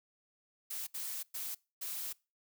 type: noise bursts at uneven times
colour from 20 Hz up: blue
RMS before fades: -40 dBFS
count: 4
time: 0.7-0.87 / 0.94-1.23 / 1.34-1.55 / 1.81-2.13 s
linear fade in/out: 10 ms
effects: noise-tail reverb RT60 0.3 s tail -24 dB re dry